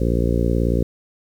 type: harmonic tone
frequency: 58.27 Hz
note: A#1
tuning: in tune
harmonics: 1 / 2 / 3 / 4 / 5 / 6 / 7 / 8 / 9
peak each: -20 / -23 / -25 / -26 / -27 / -28 / -28 / -29 / -30 dBFS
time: 0-0.83 s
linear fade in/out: 5 ms
effects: 8-bit